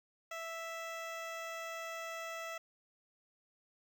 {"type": "tone with notch filter", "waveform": "15% pulse", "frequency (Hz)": 659.3, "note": "E5", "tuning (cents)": 0, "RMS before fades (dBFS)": -43, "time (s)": [0.31, 2.58], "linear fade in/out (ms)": 5, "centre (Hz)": 11000, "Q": 1, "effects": ["11-bit"]}